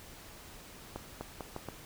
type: accelerating click train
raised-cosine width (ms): 1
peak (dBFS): -24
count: 5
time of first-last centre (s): 0.96-1.687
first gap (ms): 250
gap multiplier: 0.79
effects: pink hiss -51 dBFS RMS until 1.85 s